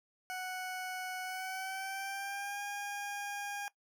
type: tone with pitch glide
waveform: 20% pulse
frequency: 740 to 811.7 Hz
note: F#5 to G#5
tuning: 0 to -40 cents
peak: -33 dBFS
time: 0.3-3.68 s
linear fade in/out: 0 ms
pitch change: +160 cents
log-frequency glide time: 1.23-2.61 s
effects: noise-tail reverb RT60 0.1 s tail -19 dB re dry